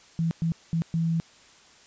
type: tone bursts at uneven times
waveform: sine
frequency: 164.81 Hz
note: E3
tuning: in tune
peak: -22 dBFS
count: 4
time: 0.19-0.31 / 0.42-0.52 / 0.73-0.82 / 0.94-1.2 s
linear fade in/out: 0 ms
effects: white hiss -54 dBFS RMS until 1.86 s + resampled to 16000 Hz